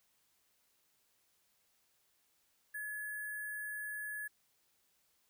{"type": "tone with sample-and-hold", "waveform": "sine", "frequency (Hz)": 1700, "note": "G#6", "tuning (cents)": 40, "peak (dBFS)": -39, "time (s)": [2.74, 4.28], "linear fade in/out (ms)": 10, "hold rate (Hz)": 11025, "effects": ["white hiss -75 dBFS RMS until 5.29 s"]}